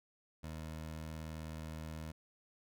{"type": "tone", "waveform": "20% pulse", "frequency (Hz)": 79, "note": "D#2", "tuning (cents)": 27, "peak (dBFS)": -38, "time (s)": [0.43, 2.12], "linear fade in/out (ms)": 10, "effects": []}